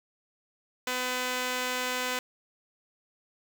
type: tone pair together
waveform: 5% pulse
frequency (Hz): 252 / 504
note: B3 / B4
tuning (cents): +35 / +35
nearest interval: octave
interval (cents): 1200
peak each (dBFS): -21 / -23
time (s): 0.87-2.19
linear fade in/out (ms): 2
effects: none